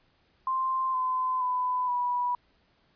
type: tone with pitch steps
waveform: sine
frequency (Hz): 1046.5 / 1023.8 / 1001.6 / 979.8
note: C6 / C6 / B5 / B5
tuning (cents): 0 / -38 / +24 / -14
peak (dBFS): -25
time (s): 0.47-2.35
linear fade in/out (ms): 2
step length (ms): 470
effects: pink hiss -67 dBFS RMS until 2.95 s + resampled to 11025 Hz